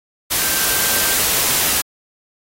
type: tone in noise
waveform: sine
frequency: 1568 Hz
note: G6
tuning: in tune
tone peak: -27 dBFS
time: 0.38-1.16 s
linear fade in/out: 20 ms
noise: white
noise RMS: -17 dBFS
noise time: 0.3-1.82 s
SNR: -13 dB
effects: AAC 48 kbps